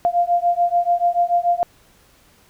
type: beating tone pair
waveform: sine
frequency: 694 / 700.9 Hz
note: F5 / F5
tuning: -11 / +6 cents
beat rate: 6.9 Hz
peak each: -18 / -18 dBFS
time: 0.05-1.63 s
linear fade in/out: 0 ms
effects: pink hiss -54 dBFS RMS until 2.49 s